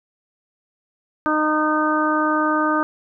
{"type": "harmonic tone", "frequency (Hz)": 306.8, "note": "D#4", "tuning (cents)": -24, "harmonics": [1, 2, 3, 4, 5], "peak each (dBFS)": [-21, -25, -25, -21, -25], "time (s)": [1.26, 2.83], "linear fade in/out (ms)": 0, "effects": []}